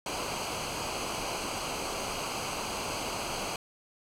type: noise with comb filter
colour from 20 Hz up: pink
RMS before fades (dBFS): -34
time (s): 0.06-3.56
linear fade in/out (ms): 2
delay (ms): 0.55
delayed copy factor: -0.7
effects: low-pass 9000 Hz 12 dB/octave